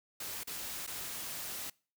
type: noise with dropouts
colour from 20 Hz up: white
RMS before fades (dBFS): -41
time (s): 0.2-1.7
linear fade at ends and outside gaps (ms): 5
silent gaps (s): 0.435-0.472 / 0.866-0.874
effects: noise-tail reverb RT60 0.4 s tail -25 dB re dry